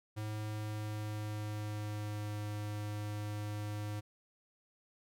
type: tone with pitch glide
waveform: square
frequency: 107.1 to 104.77 Hz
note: A2 to G#2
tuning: -46 to +16 cents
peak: -38 dBFS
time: 0.16-4.01 s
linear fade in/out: 20 ms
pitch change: -38 cents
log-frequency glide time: 0.38-2.37 s
effects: none